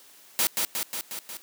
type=noise with echo; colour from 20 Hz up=white; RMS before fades=-23 dBFS; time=0.39-0.47 s; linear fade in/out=0 ms; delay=180 ms; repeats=5; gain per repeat=-3 dB; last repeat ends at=1.37 s; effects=white hiss -53 dBFS RMS until 1.42 s + high-pass 200 Hz 12 dB/octave